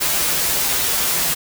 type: noise with comb filter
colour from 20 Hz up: white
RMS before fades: -19 dBFS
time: 0-1.35 s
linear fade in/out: 20 ms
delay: 9.4 ms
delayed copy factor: -0.7
effects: none